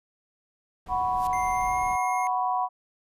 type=noise; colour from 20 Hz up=brown; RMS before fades=-41 dBFS; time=0.86-1.96 s; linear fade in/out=5 ms
type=chord; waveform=sine; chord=F# suspended fourth; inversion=none; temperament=just; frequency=740 / 986.7 / 1110 Hz; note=F#5 / B5 / C#6; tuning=0 / -2 / +2 cents; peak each=-26 / -27 / -32 dBFS; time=0.88-2.69 s; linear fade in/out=50 ms
type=noise with exponential growth; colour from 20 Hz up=white; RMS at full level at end=-40 dBFS; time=1.05-1.27 s; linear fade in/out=1 ms; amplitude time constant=46 ms
type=tone with pitch glide; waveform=square; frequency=2095 to 2140 Hz; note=C7 to C7; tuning=+2 to +38 cents; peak=-35 dBFS; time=1.33-2.27 s; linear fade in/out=0 ms; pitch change=+36 cents; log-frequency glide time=1.55-1.82 s
effects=resampled to 32000 Hz